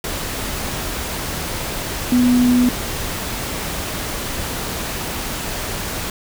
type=tone in noise; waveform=sine; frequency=246.9 Hz; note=B3; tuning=in tune; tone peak=-11 dBFS; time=2.12-2.69 s; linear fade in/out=2 ms; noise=pink; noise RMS=-25 dBFS; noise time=0.04-6.1 s; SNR=+11 dB; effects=none